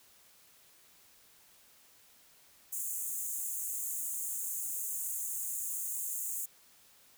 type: high-pass noise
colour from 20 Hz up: pink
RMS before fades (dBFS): -37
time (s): 2.72-6.46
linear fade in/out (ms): 10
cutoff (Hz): 6600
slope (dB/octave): 96
effects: white hiss -62 dBFS RMS until 7.17 s